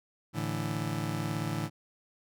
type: chord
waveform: 30% pulse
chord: A suspended fourth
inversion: none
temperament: just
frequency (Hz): 110 / 146.67 / 165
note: A2 / D3 / E3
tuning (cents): 0 / -2 / +2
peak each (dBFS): -33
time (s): 0.33-1.7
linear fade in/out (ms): 50
effects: none